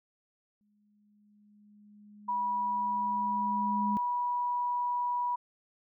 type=tone with exponential growth; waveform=sine; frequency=207.7 Hz; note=G#3; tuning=in tune; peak=-29 dBFS; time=0.61-3.97 s; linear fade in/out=0 ms; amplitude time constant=730 ms
type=tone; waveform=sine; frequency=975 Hz; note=B5; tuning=23 cents flat; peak=-28 dBFS; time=2.28-5.36 s; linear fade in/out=10 ms
effects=none